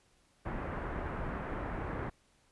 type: low-pass noise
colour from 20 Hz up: pink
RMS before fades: -38 dBFS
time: 0.45-2.1 s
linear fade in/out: 10 ms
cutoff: 1800 Hz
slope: 24 dB/octave
effects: pink hiss -69 dBFS RMS until 2.51 s + resampled to 24000 Hz